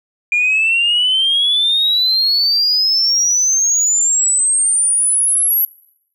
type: exponential sweep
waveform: sine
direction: up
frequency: 2400 to 11780 Hz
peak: -10 dBFS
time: 0.32-5.65 s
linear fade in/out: 2 ms
effects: noise-tail reverb RT60 0.8 s tail -25 dB re dry + tanh soft clip ceiling -8 dBFS